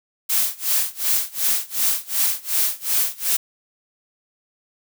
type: noise with tremolo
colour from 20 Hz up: blue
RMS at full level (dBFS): -18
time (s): 0.29-3.37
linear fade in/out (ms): 10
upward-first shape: sine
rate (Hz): 2.7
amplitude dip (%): 95
effects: none